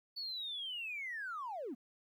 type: linear sweep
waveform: triangle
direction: down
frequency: 4507 to 207.7 Hz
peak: -36 dBFS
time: 0.16-1.75 s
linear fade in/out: 20 ms
effects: tanh soft clip ceiling -37 dBFS + 13-bit